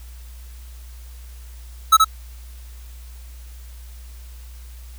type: tone with echo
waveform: square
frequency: 1300 Hz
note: E6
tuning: 24 cents flat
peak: -8 dBFS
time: 1.92-1.97 s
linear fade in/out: 10 ms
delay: 76 ms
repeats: 1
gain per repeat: -3 dB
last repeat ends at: 2.046 s
effects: added 60 Hz sine -36 dBFS peak until 4.98 s + white hiss -50 dBFS RMS until 4.98 s